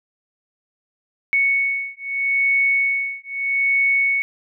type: beating tone pair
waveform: sine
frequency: 2217 / 2217.79 Hz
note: C#7 / C#7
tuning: 0 / 0 cents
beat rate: 0.79 Hz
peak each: -20 dBFS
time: 1.33-4.22 s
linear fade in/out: 0 ms
effects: none